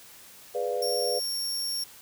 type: chord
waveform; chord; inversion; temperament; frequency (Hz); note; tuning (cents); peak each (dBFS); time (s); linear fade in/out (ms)
sine; G# diminished seventh; none; equal; 415.3 / 493.9 / 587.3 / 698.5; G#4 / B4 / D5 / F5; 0 / 0 / 0 / 0; -33 / -29 / -33 / -35; 0.54-1.2; 20
type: tone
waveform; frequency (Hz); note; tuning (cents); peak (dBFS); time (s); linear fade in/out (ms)
sawtooth; 5510; F8; -24; -26; 0.82-1.84; 5
effects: white hiss -50 dBFS RMS until 2.01 s